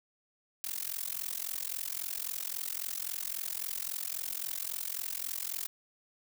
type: noise with amplitude modulation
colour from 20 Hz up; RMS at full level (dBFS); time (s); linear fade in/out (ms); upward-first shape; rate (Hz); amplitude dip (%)
blue; -33; 0.64-5.67; 0; sine; 43.7; 100
effects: none